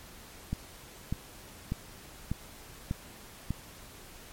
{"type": "click train", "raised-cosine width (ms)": 5, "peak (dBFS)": -18, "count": 6, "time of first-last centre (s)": [0.53, 3.506], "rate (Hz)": 1.68, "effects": ["pink hiss -50 dBFS RMS until 4.32 s", "MP3 64 kbps"]}